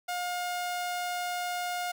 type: tone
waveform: sawtooth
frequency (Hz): 713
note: F5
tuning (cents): +36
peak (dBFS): -27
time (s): 0.08-1.92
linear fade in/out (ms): 10
effects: none